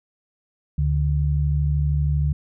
sine tone pair together, 72.85 / 145.7 Hz, D2 / D3, -13 / -13 cents, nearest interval octave, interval 1200 cents, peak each -20 / -21 dBFS, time 0.78-2.33 s, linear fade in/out 5 ms, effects none

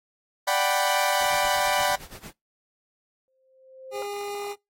sawtooth chord, G major seventh, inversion second, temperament equal, 587.3 / 740 / 784 / 987.8 Hz, D5 / F#5 / G5 / B5, 0 / 0 / 0 / 0 cents, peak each -23 dBFS, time 0.47-1.96 s, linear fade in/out 10 ms
pink noise with tremolo, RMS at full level -41 dBFS, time 1.2-2.33 s, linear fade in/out 20 ms, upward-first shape sine, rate 8.7 Hz, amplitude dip 85%
sine tone with exponential growth, 524 Hz, C5, 2 cents sharp, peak -31 dBFS, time 3.28-4.02 s, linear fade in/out 0 ms, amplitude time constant 160 ms
25% pulse tone, 407 Hz, G#4, 35 cents flat, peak -27 dBFS, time 3.91-4.56 s, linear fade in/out 50 ms
effects noise-tail reverb RT60 0.2 s tail -25 dB re dry + AAC 48 kbps

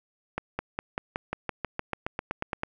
accelerating click train, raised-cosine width 0.5 ms, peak -14 dBFS, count 16, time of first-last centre 0.38-2.634 s, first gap 210 ms, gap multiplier 0.95, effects none

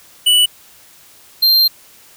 square tone pair in turn, 2960 / 4172 Hz, F#7 / C8, 0 / -6 cents, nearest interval tritone, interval 594 cents, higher second, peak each -9 dBFS, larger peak neither, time 0.26-0.46 / 1.42-1.68 s, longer second, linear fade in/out 10 ms, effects white hiss -45 dBFS RMS until 2.16 s

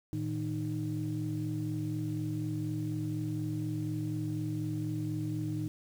sine tone cluster, 112.2 / 156.3 / 308.5 Hz, A2 / D#3 / D#4, +34 / +8 / -15 cents, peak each -35 / -36 / -35 dBFS, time 0.13-5.68 s, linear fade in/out 0 ms, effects tanh soft clip ceiling -24 dBFS + 9-bit

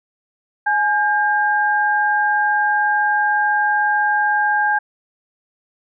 sine tone pair together, 838.9 / 1603 Hz, G#5 / G6, +17 / +38 cents, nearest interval major seventh, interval 1121 cents, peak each -17 dBFS, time 0.66-4.79 s, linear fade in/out 10 ms, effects none

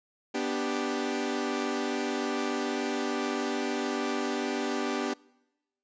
sawtooth chord, G major, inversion first, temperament equal, 246.9 / 293.7 / 392 Hz, B3 / D4 / G4, 0 / 0 / 0 cents, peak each -29 dBFS, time 0.34-5.14 s, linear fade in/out 10 ms, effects noise-tail reverb RT60 1.0 s tail -25 dB re dry + resampled to 16000 Hz

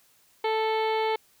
harmonic tone, 440 Hz, A4, in tune, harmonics 1 / 2 / 3 / 4 / 5 / 6 / 7 / 8 / 9 / 10, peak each -26 / -27 / -40 / -42 / -35 / -47 / -41 / -44 / -46 / -47 dBFS, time 0.44-1.16 s, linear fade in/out 5 ms, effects white hiss -62 dBFS RMS until 1.4 s

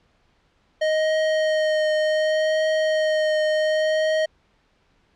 square tone with vibrato, 622.3 Hz, D#5, in tune, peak -19 dBFS, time 0.81-4.26 s, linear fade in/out 10 ms, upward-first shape triangle, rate 0.67 Hz, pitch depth 16 cents each way, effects pink hiss -63 dBFS RMS until 5.15 s + low-pass 4000 Hz 12 dB/octave

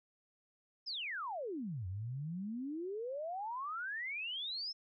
sine exponential two-way sweep, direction down then up, 5380 to 88.4 to 5380 Hz, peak -38 dBFS, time 0.86-4.73 s, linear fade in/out 20 ms, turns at 1.87 s, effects none

